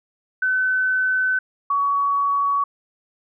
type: tone pair in turn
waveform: sine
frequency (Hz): 1516 / 1126.5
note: F#6 / C#6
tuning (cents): +42 / +28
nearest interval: perfect fourth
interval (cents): 514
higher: first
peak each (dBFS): -17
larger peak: neither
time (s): 0.42-1.39 / 1.7-2.64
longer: first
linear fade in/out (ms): 5
effects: none